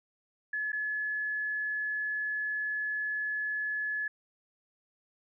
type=tone with dropouts; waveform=sine; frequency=1709 Hz; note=G#6; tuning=49 cents sharp; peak=-30 dBFS; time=0.53-4.08 s; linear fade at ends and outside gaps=5 ms; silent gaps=0.72-0.729 s; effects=none